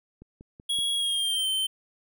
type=click train; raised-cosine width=3 ms; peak=-33 dBFS; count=4; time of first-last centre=0.22-0.788 s; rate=5.28 Hz
type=tone with pitch glide; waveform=square; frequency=3322 to 3100 Hz; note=G#7 to G7; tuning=0 to -20 cents; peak=-25 dBFS; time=0.69-1.67 s; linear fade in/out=10 ms; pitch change=-120 cents; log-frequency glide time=0.94-1.48 s
effects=none